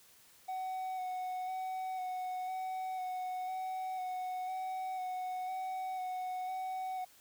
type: tone with vibrato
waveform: triangle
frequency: 744 Hz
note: F#5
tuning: 9 cents sharp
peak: -34 dBFS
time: 0.48-7.05 s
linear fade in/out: 10 ms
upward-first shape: square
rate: 1 Hz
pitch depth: 14 cents each way
effects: white hiss -62 dBFS RMS until 7.2 s